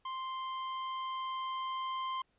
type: tone with level ramp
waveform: 45% pulse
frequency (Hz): 1046.5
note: C6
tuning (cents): 0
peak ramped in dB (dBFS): -37 to -34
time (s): 0.05-2.22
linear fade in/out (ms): 5
effects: pink hiss -75 dBFS RMS until 2.38 s + resampled to 8000 Hz